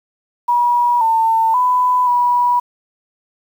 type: tone with pitch steps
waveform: sine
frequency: 964 / 899 / 998 / 975 Hz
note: B5 / A5 / B5 / B5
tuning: -42 / +37 / +18 / -23 cents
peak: -11 dBFS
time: 0.48-2.6 s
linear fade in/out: 10 ms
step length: 530 ms
effects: 7-bit